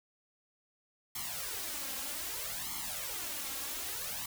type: noise with flanger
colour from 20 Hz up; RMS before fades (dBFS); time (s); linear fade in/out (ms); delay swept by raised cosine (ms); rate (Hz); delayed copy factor
white; -39; 1.15-4.26; 5; 0.93 to 3.73; 0.63; +1
effects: none